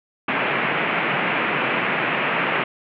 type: band-pass noise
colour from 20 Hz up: white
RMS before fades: -22 dBFS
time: 0.28-2.64 s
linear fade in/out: 5 ms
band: 130 to 2700 Hz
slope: 48 dB/octave
effects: none